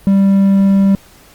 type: tone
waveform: triangle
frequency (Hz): 196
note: G3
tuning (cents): 0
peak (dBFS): -5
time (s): 0.07-0.95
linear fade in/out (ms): 0
effects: pink hiss -44 dBFS RMS until 1.34 s + Opus 32 kbps